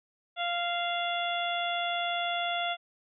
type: harmonic tone with a mistuned harmonic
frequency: 695 Hz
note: F5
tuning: 9 cents flat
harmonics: 1 / 2 / 3 / 4 / 5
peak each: -31 / -36 / -38 / -38 / -35 dBFS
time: 0.36-2.77 s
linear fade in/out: 50 ms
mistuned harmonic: 5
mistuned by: -23 cents
effects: none